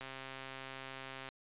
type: click train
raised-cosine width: 0.3 ms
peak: -29 dBFS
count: 171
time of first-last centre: 0.01-1.288 s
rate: 133 Hz
effects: resampled to 8000 Hz